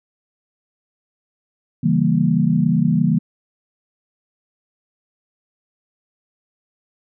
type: chord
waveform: sine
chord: C# diminished seventh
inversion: none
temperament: equal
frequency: 138.59 / 164.81 / 196 / 233.1 Hz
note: C#3 / E3 / G3 / Bb3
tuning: 0 / 0 / 0 / 0 cents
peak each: -22 / -17 / -20 / -19 dBFS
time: 1.83-3.19 s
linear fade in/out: 10 ms
effects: none